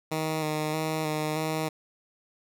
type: tone with vibrato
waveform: 10% pulse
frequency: 155.56 Hz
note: D#3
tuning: in tune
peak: -19 dBFS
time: 0.11-1.69 s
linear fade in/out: 10 ms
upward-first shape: square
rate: 1.6 Hz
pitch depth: 21 cents each way
effects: none